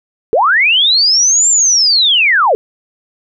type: linear two-way sweep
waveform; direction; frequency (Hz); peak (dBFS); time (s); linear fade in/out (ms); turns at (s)
sine; up then down; 392 to 7430 to 392; -7; 0.33-2.55; 0; 1.49
effects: none